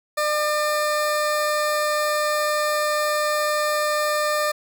20% pulse tone, 601 Hz, D5, 40 cents sharp, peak -15 dBFS, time 0.17-4.52 s, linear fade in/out 10 ms, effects none

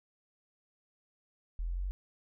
sine exponential sweep, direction up, 40.88 to 48.15 Hz, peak -32 dBFS, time 1.59-1.91 s, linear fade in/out 0 ms, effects none

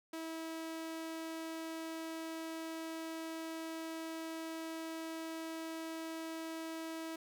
sawtooth tone, 324.3 Hz, E4, 28 cents flat, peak -37 dBFS, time 0.13-7.16 s, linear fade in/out 5 ms, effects none

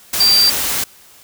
sine tone in noise, 4699 Hz, D8, in tune, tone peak -9 dBFS, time 0.2-0.5 s, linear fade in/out 5 ms, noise white, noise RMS -19 dBFS, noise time 0.13-0.84 s, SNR +7 dB, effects white hiss -45 dBFS RMS until 1.23 s

